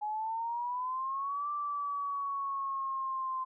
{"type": "exponential two-way sweep", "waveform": "sine", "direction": "up then down", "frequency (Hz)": [836, 1174.7, 1038], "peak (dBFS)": -32, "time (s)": [0.01, 3.45], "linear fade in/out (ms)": 20, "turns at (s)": 1.5, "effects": []}